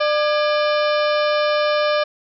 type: harmonic tone with a mistuned harmonic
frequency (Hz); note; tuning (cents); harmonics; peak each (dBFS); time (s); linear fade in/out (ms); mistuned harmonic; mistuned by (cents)
598; D5; +31; 1 / 2 / 3 / 4 / 5 / 6 / 7 / 8 / 9; -17 / -23 / -27 / -29 / -31 / -33 / -34 / -35 / -36; 0-2.04; 10; 3; -130
effects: none